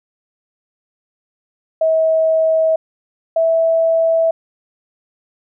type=tone pair in turn; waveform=sine; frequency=642 / 655.5 Hz; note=E5 / E5; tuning=-46 / -10 cents; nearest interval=unison; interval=36 cents; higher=second; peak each=-11 dBFS; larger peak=neither; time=1.81-2.76 / 3.36-4.31 s; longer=neither; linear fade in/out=5 ms; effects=none